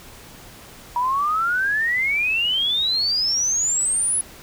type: exponential sweep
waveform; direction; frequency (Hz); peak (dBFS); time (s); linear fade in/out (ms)
sine; up; 954 to 10490; -18; 0.96-4.21; 2
effects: pink hiss -43 dBFS RMS until 4.42 s